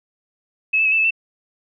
sine tone with pitch steps, 2584 / 2632 / 2558 / 2650 / 2607 / 2672 Hz, E7 / E7 / D#7 / E7 / E7 / E7, -35 / -3 / +47 / +9 / -20 / +23 cents, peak -14 dBFS, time 0.73-1.108 s, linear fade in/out 10 ms, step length 63 ms, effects none

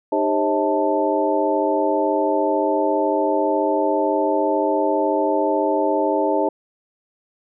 sine tone cluster, 306.4 / 400.4 / 539 / 637 / 882 Hz, D#4 / G4 / C#5 / D#5 / A5, -27 / +37 / -49 / +41 / +4 cents, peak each -23 dBFS, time 0.12-6.49 s, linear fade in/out 5 ms, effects none

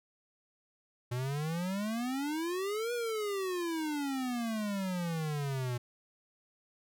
square exponential two-way sweep, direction up then down, 119.8 to 486.4 to 119.8 Hz, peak -33 dBFS, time 1.11-5.78 s, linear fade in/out 10 ms, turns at 2.93 s, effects none

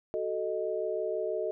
sine chord, D# diminished, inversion first, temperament equal with one note detuned, 373.9 / 440 / 622.3 Hz, F#4 / A4 / D#5, +18 / 0 / 0 cents, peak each -35 / -33 / -33 dBFS, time 0.14-1.51 s, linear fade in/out 0 ms, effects none

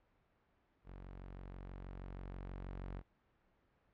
sawtooth tone with level ramp, 46.25 Hz, F#1, in tune, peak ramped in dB -46 to -39 dBFS, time 0.84-3.03 s, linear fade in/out 50 ms, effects pink hiss -75 dBFS RMS until 3.93 s + low-pass 2000 Hz 12 dB/octave

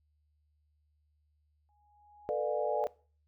sine tone with exponential growth, 830.6 Hz, G#5, in tune, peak -32 dBFS, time 1.69-2.84 s, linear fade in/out 0 ms, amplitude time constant 250 ms
sine chord, B half-diminished seventh, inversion third, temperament just, 444.5 / 493.9 / 592.7 / 711.2 Hz, A4 / B4 / D5 / F5, +18 / 0 / +16 / +31 cents, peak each -35 / -36 / -33 / -38 dBFS, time 2.29-2.87 s, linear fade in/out 0 ms
effects noise-tail reverb RT60 0.4 s tail -21 dB re dry + added 75 Hz sine -70 dBFS peak until 3.27 s

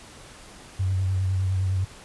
sine tone with vibrato, 94.3 Hz, F#2, 33 cents sharp, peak -21 dBFS, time 0.79-1.85 s, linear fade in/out 10 ms, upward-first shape sine, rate 9.8 Hz, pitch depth 31 cents each way, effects pink hiss -46 dBFS RMS until 2.04 s + resampled to 24000 Hz

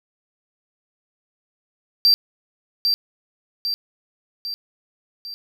triangle tone with echo, 4699 Hz, D8, in tune, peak -10 dBFS, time 2.05-2.14 s, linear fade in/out 0 ms, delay 800 ms, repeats 4, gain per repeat -5 dB, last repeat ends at 5.34 s, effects none

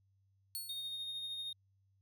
5% pulse tone with exponential decay, 4400 Hz, C#8, 14 cents flat, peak -31 dBFS, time 0.55-1.06 s, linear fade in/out 0 ms, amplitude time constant 110 ms
triangle tone with tremolo, 3700 Hz, A#7, 14 cents flat, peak -37 dBFS, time 0.69-1.53 s, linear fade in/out 5 ms, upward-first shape sine, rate 13 Hz, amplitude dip 30%
effects added 97 Hz sine -70 dBFS peak until 2.01 s

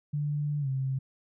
sine tone with pitch glide, 147.1 to 133.34 Hz, D3 to C3, +3 to +33 cents, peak -27 dBFS, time 0.13-0.99 s, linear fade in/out 10 ms, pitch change -170 cents, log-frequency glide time 0.6-0.68 s, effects none

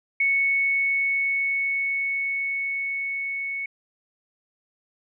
sine tone with level ramp, 2213 Hz, C#7, 3 cents flat, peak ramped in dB -18 to -27 dBFS, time 0.2-3.66 s, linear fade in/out 5 ms, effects none

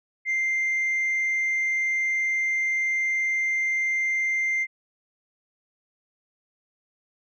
sine tone, 2093 Hz, C7, in tune, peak -20 dBFS, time 0.25-4.67 s, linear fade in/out 50 ms, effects tanh soft clip ceiling -20 dBFS

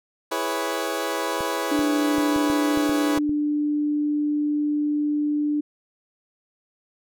20% pulse chord, C# minor seventh, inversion first, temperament equal with one note detuned, 329.6 / 410.8 / 493.9 / 554.4 Hz, E4 / G#4 / B4 / C#5, 0 / -19 / 0 / 0 cents, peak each -25 dBFS, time 0.31-3.19 s, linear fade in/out 10 ms
clicks, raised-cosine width 3 ms, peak -22 dBFS, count 9, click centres 1.407 / 1.792 / 2.183 / 2.362 / 2.5 / 2.774 / 2.894 / 3.175 / 3.294 s
sine tone, 296.3 Hz, D4, 15 cents sharp, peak -20 dBFS, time 1.71-5.61 s, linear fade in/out 10 ms
effects none

